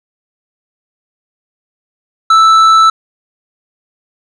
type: tone with tanh clipping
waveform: triangle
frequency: 1318 Hz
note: E6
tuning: 1 cent flat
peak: -5 dBFS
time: 2.3-2.9 s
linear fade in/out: 5 ms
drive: 12 dB
effects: none